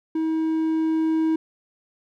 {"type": "tone with level ramp", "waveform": "triangle", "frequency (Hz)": 319.5, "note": "D#4", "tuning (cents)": 46, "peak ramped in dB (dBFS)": [-19, -16], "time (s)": [0.15, 1.36], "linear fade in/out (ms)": 5, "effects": []}